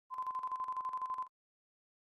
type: tone with tremolo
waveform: sine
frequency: 1027 Hz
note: C6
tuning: 33 cents flat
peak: -34 dBFS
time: 0.1-1.28 s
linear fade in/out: 50 ms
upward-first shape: square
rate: 12 Hz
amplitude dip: 65%
effects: Opus 24 kbps